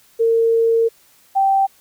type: tone pair in turn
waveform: sine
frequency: 456.8 / 779.6 Hz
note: A#4 / G5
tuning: -35 / -10 cents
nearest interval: major sixth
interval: 925 cents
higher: second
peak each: -12 dBFS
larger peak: neither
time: 0.19-0.89 / 1.35-1.67 s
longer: first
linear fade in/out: 20 ms
effects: white hiss -53 dBFS RMS until 1.8 s